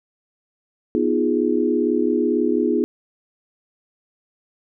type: chord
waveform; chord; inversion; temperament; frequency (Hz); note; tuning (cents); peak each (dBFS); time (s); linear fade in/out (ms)
sine; F half-diminished seventh; second; equal; 246.9 / 311.1 / 349.2 / 415.3; Cb4 / Eb4 / F4 / Ab4; 0 / 0 / 0 / 0; -22; 0.95-2.84; 0
effects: none